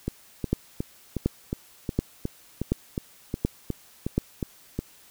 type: two click trains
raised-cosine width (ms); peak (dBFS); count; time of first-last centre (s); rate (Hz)
3; -9 / -14; 6 / 14; 0.53-4.18 / 0.08-4.79; 1.37 / 2.76
effects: white hiss -54 dBFS RMS until 5.1 s